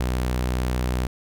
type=tone; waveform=sawtooth; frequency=62.3 Hz; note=B1; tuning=16 cents sharp; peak=-18 dBFS; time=0-1.07 s; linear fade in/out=5 ms; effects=none